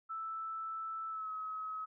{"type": "tone with pitch glide", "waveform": "sine", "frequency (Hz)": [1318.5, 1279.5], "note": ["E6", "D#6"], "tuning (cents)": [0, 48], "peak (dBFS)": -38, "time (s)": [0.09, 1.86], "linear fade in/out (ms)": 20, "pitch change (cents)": -52, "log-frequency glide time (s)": [1.09, 1.31], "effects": []}